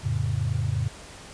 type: chord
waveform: sine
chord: F augmented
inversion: none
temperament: equal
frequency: 87.31 / 110 / 138.59 Hz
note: F2 / A2 / C#3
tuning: 0 / 0 / 0 cents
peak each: -29 / -26 / -28 dBFS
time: 0.03-0.89 s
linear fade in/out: 20 ms
effects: pink hiss -44 dBFS RMS until 1.33 s + resampled to 22050 Hz